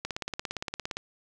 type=click train; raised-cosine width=0.2 ms; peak=-15 dBFS; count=17; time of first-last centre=0.05-0.97 s; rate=17.4 Hz; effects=none